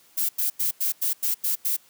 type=noise bursts; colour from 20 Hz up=violet; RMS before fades=-24 dBFS; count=8; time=0.17-1.767 s; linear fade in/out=10 ms; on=120 ms; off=91 ms; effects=white hiss -57 dBFS RMS until 1.89 s + high-pass 100 Hz 12 dB/octave